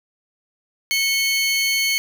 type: tone pair together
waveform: 25% pulse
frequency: 2201 / 3084 Hz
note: C#7 / G7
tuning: -13 / -29 cents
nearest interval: tritone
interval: 584 cents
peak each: -15 / -21 dBFS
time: 0.91-1.98 s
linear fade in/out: 0 ms
effects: none